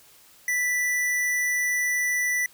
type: tone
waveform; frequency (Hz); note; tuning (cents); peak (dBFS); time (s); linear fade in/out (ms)
square; 1975.5; B6; 0; -23; 0.48-2.46; 2
effects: white hiss -54 dBFS RMS until 2.53 s